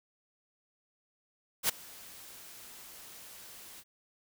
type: noise with ADSR envelope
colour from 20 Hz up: white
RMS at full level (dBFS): -26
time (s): 1.63-3.84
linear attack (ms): 60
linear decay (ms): 10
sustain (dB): -24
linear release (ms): 46
effects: none